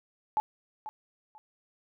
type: tone with echo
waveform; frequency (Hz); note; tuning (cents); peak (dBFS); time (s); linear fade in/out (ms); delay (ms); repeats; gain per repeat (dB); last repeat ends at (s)
sine; 860; A5; -40; -23; 0.37-0.4; 0; 490; 2; -13; 1.38
effects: none